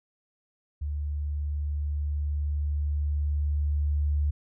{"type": "tone with level ramp", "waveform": "sine", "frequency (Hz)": 73.42, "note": "D2", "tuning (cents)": 0, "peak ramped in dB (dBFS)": [-28, -22], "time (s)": [0.81, 4.31], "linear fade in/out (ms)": 10, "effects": []}